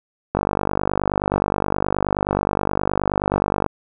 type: click train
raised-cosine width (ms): 1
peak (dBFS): -4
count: 165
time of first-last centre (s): 0.35-3.663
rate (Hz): 49.5
effects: none